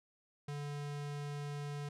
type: tone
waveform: square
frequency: 145 Hz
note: D3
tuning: 22 cents flat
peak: -40 dBFS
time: 0.48-1.89 s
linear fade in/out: 5 ms
effects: low-pass 9000 Hz 12 dB/octave